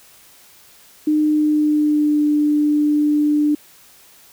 sine tone with pitch glide, 304.4 to 297.3 Hz, D#4 to D4, -38 to +21 cents, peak -13 dBFS, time 1.07-3.55 s, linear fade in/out 5 ms, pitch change -41 cents, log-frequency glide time 1.19-2.24 s, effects white hiss -48 dBFS RMS until 4.32 s

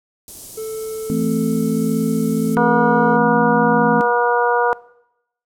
white band-stop noise, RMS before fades -33 dBFS, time 0.28-2.55 s, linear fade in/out 0 ms, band 460 to 6900 Hz, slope 12 dB/octave
triangle tone, 440 Hz, A4, in tune, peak -22 dBFS, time 0.57-3.17 s, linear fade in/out 10 ms
sine chord, A minor, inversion second, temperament equal, 164.81 / 220 / 261.6 Hz, E3 / A3 / C4, 0 / 0 / 0 cents, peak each -23 / -20 / -21 dBFS, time 1.1-4.01 s, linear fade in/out 0 ms
harmonic tone, 240.5 Hz, B3, 46 cents flat, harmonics 2 / 3 / 4 / 5 / 6, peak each -18 / -21 / -18 / -25 / -22 dBFS, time 2.57-4.73 s, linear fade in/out 0 ms
effects noise-tail reverb RT60 0.8 s tail -20 dB re dry + low-pass 12000 Hz 12 dB/octave

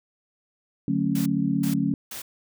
sine chord, D major seventh, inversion none, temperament just, 146.83 / 183.54 / 220.2 / 275.3 Hz, D3 / F#3 / A3 / C#4, 0 / -14 / +2 / -12 cents, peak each -29 / -26 / -27 / -25 dBFS, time 0.88-1.94 s, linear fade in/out 2 ms
white noise bursts, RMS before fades -36 dBFS, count 3, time 1.15-2.22 s, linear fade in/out 5 ms, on 110 ms, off 370 ms
effects none

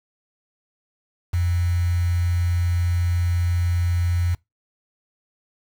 sine tone with quantisation, 87.2 Hz, F2, 2 cents flat, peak -18 dBFS, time 1.33-4.35 s, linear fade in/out 10 ms, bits 6, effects noise-tail reverb RT60 0.2 s tail -24 dB re dry

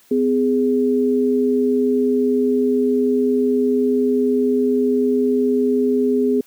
sine tone pair together, 254.1 / 414.6 Hz, B3 / G#4, +49 / -3 cents, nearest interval minor sixth, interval 848 cents, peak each -17 / -17 dBFS, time 0.11-6.41 s, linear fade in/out 5 ms, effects white hiss -53 dBFS RMS until 6.46 s + high-pass 60 Hz 12 dB/octave

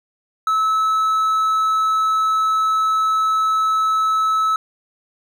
triangle tone, 1300 Hz, E6, 24 cents flat, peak -13 dBFS, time 0.47-4.56 s, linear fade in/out 2 ms, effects none

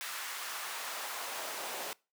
pink noise with high-pass filter sweep, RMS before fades -40 dBFS, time 0.01-1.93 s, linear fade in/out 0 ms, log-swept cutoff 1400 to 530 Hz, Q 1.2, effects noise-tail reverb RT60 0.3 s tail -24 dB re dry

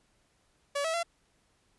sawtooth tone with pitch steps, 569 / 649 / 680 Hz, C#5 / E5 / F5, +45 / -27 / -46 cents, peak -25 dBFS, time 0.75-1.032 s, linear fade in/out 10 ms, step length 94 ms, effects pink hiss -70 dBFS RMS until 1.78 s + resampled to 24000 Hz

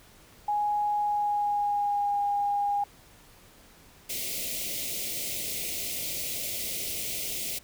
sine tone with pitch glide, 830.6 to 813.5 Hz, G#5 to G#5, 0 to -36 cents, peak -24 dBFS, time 0.48-2.84 s, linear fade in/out 5 ms, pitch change -36 cents, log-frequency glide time 0.98-2.19 s
white band-stop noise, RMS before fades -33 dBFS, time 4.09-7.59 s, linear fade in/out 10 ms, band 700 to 2000 Hz, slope 96 dB/octave
effects pink hiss -55 dBFS RMS until 7.63 s

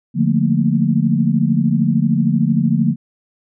sine chord, Bb major seventh, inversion first, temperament equal with one note detuned, 146.83 / 175.93 / 220 / 233.1 Hz, D3 / F3 / A3 / Bb3, 0 / +13 / 0 / 0 cents, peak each -18 dBFS, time 0.14-2.96 s, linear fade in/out 50 ms, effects none

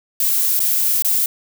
violet noise with dropouts, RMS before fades -17 dBFS, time 0.2-1.26 s, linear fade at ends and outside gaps 2 ms, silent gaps 0.594-0.602 / 1.023-1.047 s, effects none

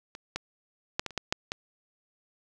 clicks, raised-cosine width 0.2 ms, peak -24 / -14 / -9 / -16 / -28 / -12 / -8 / -14 dBFS, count 8, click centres 0.151 / 0.36 / 0.995 / 1.063 / 1.107 / 1.177 / 1.325 / 1.519 s, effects none

